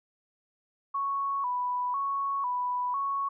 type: tone with vibrato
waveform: sine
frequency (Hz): 1046.5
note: C6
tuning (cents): 0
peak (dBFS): -27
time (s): 0.94-3.29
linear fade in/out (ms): 10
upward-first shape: square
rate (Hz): 1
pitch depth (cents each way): 99
effects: none